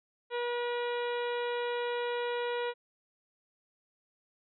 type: harmonic tone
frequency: 481.8 Hz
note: B4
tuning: 43 cents flat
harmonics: 1 / 2 / 3 / 4 / 5 / 6 / 7 / 8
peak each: -32 / -38 / -42 / -44 / -46 / -48 / -49 / -50 dBFS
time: 0.3-2.74 s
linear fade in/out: 50 ms
effects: none